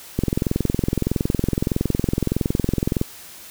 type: click train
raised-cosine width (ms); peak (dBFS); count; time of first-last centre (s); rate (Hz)
3; -6; 62; 0.19-3.014; 21.6
effects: white hiss -41 dBFS RMS until 3.5 s